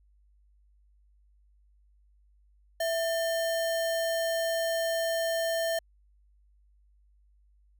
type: tone with sample-and-hold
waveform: sine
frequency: 661 Hz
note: E5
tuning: 5 cents sharp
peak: -26 dBFS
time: 2.8-5.79 s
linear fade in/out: 5 ms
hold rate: 2450 Hz
effects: added 50 Hz sine -60 dBFS peak until 7.79 s